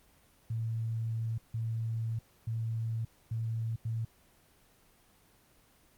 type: tone bursts at uneven times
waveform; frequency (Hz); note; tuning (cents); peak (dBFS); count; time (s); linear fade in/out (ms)
sine; 113.3; A#2; -49; -31; 5; 0.5-1.38 / 1.54-2.19 / 2.47-3.05 / 3.31-3.76 / 3.85-4.05; 5
effects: pink hiss -64 dBFS RMS until 5.97 s + Opus 24 kbps